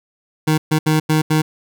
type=tone bursts at uneven times; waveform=25% pulse; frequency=155.56 Hz; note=D#3; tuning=in tune; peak=-9 dBFS; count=5; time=0.47-0.58 / 0.71-0.79 / 0.86-1 / 1.09-1.22 / 1.3-1.42 s; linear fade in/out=10 ms; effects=none